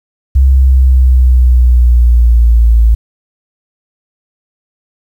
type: linear sweep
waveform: sine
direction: down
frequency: 66.9 to 55.6 Hz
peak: -3 dBFS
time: 0.35-2.95 s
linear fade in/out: 10 ms
effects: 7-bit

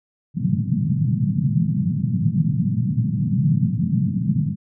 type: band-pass noise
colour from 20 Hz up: white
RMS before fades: -20 dBFS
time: 0.34-4.56 s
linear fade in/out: 50 ms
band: 110 to 200 Hz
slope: 48 dB/octave
effects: none

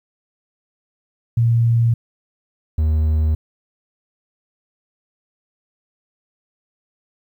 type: tone pair in turn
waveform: sine / triangle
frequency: 116.54 / 77.83 Hz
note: A#2 / D#2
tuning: 0 / +1 cents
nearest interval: perfect fifth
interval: 699 cents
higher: first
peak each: -12 dBFS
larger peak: neither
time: 1.37-1.94 / 2.78-3.35 s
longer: neither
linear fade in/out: 5 ms
effects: 9-bit

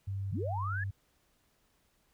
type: tone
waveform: sine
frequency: 98 Hz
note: G2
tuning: in tune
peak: -33 dBFS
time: 0.07-0.91 s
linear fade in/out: 10 ms
type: linear sweep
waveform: sine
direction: up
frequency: 87.31 to 1748 Hz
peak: -35 dBFS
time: 0.31-0.84 s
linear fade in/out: 5 ms
effects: pink hiss -72 dBFS RMS until 2.13 s

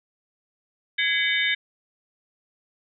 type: tone cluster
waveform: sine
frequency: 1667 / 2042 / 2256 / 3036 / 3653 Hz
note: G#6 / C7 / C#7 / F#7 / A#7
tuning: +6 / -43 / +30 / +44 / -36 cents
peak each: -26 / -26 / -27 / -29 / -27 dBFS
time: 0.98-1.55 s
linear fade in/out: 10 ms
effects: none

